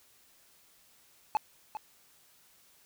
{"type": "tone with echo", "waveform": "triangle", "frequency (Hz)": 860, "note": "A5", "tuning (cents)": -40, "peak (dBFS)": -22, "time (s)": [1.35, 1.37], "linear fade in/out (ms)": 0, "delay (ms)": 400, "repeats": 1, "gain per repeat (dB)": -11, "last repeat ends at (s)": 1.77, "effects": ["white hiss -63 dBFS RMS until 2.85 s"]}